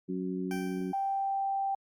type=harmonic tone; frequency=92.5 Hz; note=F#2; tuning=in tune; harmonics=2 / 3 / 4; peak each=-34 / -36 / -37 dBFS; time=0.08-0.93 s; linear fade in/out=20 ms
type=tone with exponential decay; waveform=20% pulse; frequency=780 Hz; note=G5; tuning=9 cents flat; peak=-32 dBFS; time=0.51-1.43 s; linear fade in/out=1 ms; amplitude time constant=200 ms
type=tone; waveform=sine; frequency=784 Hz; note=G5; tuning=in tune; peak=-28 dBFS; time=0.93-1.75 s; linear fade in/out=5 ms
effects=Opus 48 kbps